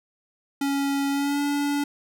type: tone with pitch glide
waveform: square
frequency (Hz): 278.7 to 286.9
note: C#4 to D4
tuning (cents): +9 to -40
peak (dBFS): -23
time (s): 0.61-1.84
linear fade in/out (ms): 5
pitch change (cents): +51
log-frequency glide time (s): 1.1-1.41
effects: none